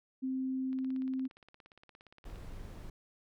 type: tone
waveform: sine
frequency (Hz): 261.6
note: C4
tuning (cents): 0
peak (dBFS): -32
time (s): 0.22-1.28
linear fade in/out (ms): 20
type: click train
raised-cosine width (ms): 0.3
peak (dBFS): -40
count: 29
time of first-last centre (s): 0.73-2.358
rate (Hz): 17.2
type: noise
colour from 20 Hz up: brown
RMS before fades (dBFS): -45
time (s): 2.25-2.9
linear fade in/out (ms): 5
effects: none